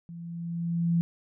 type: tone with level ramp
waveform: sine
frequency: 169.4 Hz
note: E3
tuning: 48 cents sharp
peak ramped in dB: -39 to -20 dBFS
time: 0.09-1.01 s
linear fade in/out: 0 ms
effects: none